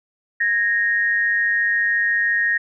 sine tone pair together, 1657.2 / 1863 Hz, G#6 / A#6, -4 / -2 cents, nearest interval major second, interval 202 cents, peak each -23 / -17 dBFS, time 0.4-2.58 s, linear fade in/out 10 ms, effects none

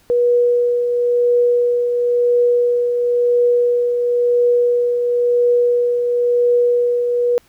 sine tone with tremolo, 483.9 Hz, B4, 35 cents flat, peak -10 dBFS, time 0.1-7.38 s, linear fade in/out 0 ms, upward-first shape triangle, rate 0.97 Hz, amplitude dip 45%, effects pink hiss -54 dBFS RMS until 7.48 s

